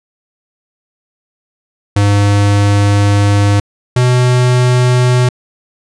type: tone pair in turn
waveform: square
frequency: 101.6 / 124.8 Hz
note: G#2 / B2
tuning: -38 / +19 cents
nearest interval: major third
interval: 357 cents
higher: second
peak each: -8 dBFS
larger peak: neither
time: 1.96-3.6 / 3.96-5.29 s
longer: first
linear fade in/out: 5 ms
effects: resampled to 22050 Hz